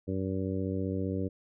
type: harmonic tone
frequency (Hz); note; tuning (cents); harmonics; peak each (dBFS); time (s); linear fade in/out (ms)
95.2; F#2; +50; 1 / 2 / 3 / 4 / 5 / 6; -34 / -35 / -35 / -39 / -38 / -44; 0.07-1.29; 20
effects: none